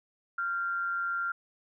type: tone pair together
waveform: sine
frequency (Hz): 1386.7 / 1568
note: F6 / G6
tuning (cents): -13 / 0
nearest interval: major second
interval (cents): 213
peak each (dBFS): -29 / -40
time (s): 0.38-1.32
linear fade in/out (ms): 5
effects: none